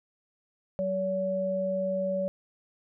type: tone pair together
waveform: sine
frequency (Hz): 189.3 / 567.7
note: F#3 / C#5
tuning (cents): +40 / +41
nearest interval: octave + perfect fifth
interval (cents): 1901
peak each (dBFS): -33 / -27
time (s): 0.79-2.28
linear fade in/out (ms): 0
effects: none